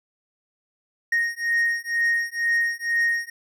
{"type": "beating tone pair", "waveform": "triangle", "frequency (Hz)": [1862, 1864.1], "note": ["A#6", "A#6"], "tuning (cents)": [-2, -1], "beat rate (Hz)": 2.1, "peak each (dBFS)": -22, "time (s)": [1.12, 3.3], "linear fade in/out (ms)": 5, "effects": []}